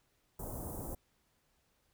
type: band-stop noise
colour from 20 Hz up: pink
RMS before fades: -42 dBFS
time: 0.39-0.95 s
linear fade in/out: 5 ms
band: 910 to 9000 Hz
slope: 24 dB/octave
effects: pink hiss -75 dBFS RMS until 1.93 s